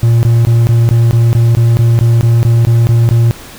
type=tone bursts; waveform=triangle; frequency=116.54 Hz; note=A#2; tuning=in tune; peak=-3 dBFS; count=15; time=0.03-3.31 s; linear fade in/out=0 ms; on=200 ms; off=20 ms; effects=pink hiss -32 dBFS RMS until 3.58 s